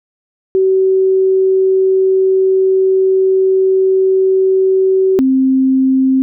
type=tone pair in turn; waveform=sine; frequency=380 / 263.5 Hz; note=F#4 / C4; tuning=+46 / +12 cents; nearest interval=tritone; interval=634 cents; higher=first; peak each=-8 dBFS; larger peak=neither; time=0.55-5.19 / 5.19-6.22 s; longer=first; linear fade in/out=0 ms; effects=none